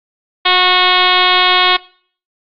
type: tone with frequency modulation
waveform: sine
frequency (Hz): 2193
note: C#7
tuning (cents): -19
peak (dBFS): -8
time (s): 0.45-1.77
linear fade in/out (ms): 10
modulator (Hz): 366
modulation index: 4.5
effects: noise-tail reverb RT60 0.5 s tail -21 dB re dry + AAC 64 kbps